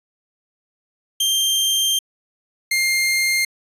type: tone pair in turn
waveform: sawtooth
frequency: 3167 / 2114 Hz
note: G7 / C7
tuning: +17 / +17 cents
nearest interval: perfect fifth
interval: 700 cents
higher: first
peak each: -13 dBFS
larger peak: neither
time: 1.2-1.99 / 2.71-3.45 s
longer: first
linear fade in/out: 5 ms
effects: resampled to 32000 Hz